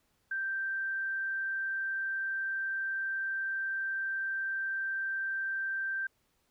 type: tone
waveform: sine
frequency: 1568 Hz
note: G6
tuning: in tune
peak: -31 dBFS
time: 0.31-6.07 s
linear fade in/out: 5 ms
effects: pink hiss -74 dBFS RMS until 6.5 s